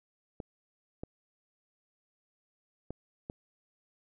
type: clicks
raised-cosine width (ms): 2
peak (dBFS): -25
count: 4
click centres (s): 0.402 / 1.035 / 2.906 / 3.299
effects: none